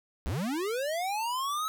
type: linear sweep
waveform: square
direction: up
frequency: 51 to 1300 Hz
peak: -30 dBFS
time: 0.26-1.68 s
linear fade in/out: 0 ms
effects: none